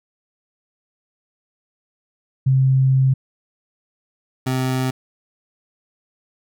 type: tone pair in turn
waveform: sine / 25% pulse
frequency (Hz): 132.5 / 129.62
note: C3 / C3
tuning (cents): +22 / -16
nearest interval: unison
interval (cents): 38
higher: first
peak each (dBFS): -12 / -15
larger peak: first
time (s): 2.46-3.14 / 4.46-4.91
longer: first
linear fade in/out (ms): 10
effects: none